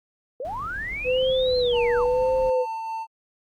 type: linear two-way sweep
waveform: sine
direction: up then down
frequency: 466.2 to 4186 to 813 Hz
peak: -28 dBFS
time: 0.4-2.06 s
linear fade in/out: 2 ms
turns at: 1.58 s
type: noise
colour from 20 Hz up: brown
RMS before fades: -39 dBFS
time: 0.45-2.5 s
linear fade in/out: 0 ms
type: tone with vibrato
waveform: sine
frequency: 498.6 Hz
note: B4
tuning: 16 cents sharp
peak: -19 dBFS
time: 1.04-2.66 s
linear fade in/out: 50 ms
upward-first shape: sine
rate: 0.93 Hz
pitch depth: 74 cents each way
type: tone with tremolo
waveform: triangle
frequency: 896 Hz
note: A5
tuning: 31 cents sharp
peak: -25 dBFS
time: 1.72-3.07 s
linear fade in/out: 50 ms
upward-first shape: triangle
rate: 4.3 Hz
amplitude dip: 25%
effects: Opus 48 kbps